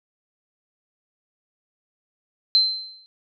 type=tone with exponential decay; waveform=sine; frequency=4100 Hz; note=C8; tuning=36 cents flat; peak=-11 dBFS; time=2.55-3.06 s; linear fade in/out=0 ms; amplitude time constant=110 ms; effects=none